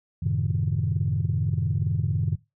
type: chord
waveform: sine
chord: F# diminished seventh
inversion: none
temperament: equal with one note detuned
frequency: 92.5 / 110 / 134.26 / 155.56 Hz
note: F#2 / A2 / C3 / Eb3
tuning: 0 / 0 / +45 / 0 cents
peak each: -27 dBFS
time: 0.22-2.36 s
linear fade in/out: 10 ms
effects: noise-tail reverb RT60 0.2 s tail -17 dB re dry + tanh soft clip ceiling -14 dBFS